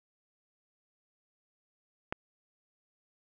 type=click; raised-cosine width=0.5 ms; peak=-17 dBFS; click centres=2.125 s; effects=none